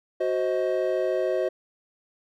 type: chord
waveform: triangle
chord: C diminished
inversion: second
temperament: equal with one note detuned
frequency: 370 / 523.3 / 629.8 Hz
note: Gb4 / C5 / Eb5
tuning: 0 / 0 / +21 cents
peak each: -25 dBFS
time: 0.2-1.49 s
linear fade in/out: 10 ms
effects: none